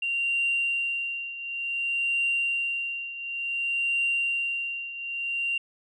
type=tone with tremolo; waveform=sine; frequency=2768 Hz; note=F7; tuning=16 cents flat; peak=-21 dBFS; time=0.02-5.58 s; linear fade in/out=5 ms; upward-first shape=triangle; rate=0.56 Hz; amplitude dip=80%; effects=tanh soft clip ceiling -18 dBFS